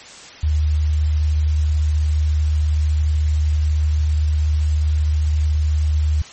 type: tone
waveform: sine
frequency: 76.1 Hz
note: D#2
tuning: 38 cents flat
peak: -14 dBFS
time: 0.43-6.22 s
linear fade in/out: 5 ms
effects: white hiss -39 dBFS RMS until 6.32 s + MP3 32 kbps